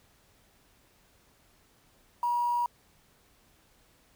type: tone with quantisation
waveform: sine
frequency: 960 Hz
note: B5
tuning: 49 cents flat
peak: -25 dBFS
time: 2.23-2.66 s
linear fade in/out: 2 ms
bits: 8
effects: pink hiss -64 dBFS RMS until 4.15 s